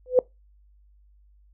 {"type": "tone with exponential growth", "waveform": "sine", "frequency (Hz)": 504, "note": "B4", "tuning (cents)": 35, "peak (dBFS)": -9, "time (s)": [0.06, 0.19], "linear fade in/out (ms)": 1, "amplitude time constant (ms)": 27, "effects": ["noise-tail reverb RT60 0.2 s tail -23 dB re dry", "added 50 Hz sine -54 dBFS peak until 1.53 s"]}